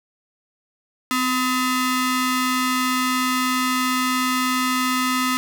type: ring-modulated tone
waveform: sawtooth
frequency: 763 Hz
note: G5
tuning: 47 cents flat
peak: -12 dBFS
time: 1.11-5.37 s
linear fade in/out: 0 ms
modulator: 507 Hz
effects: none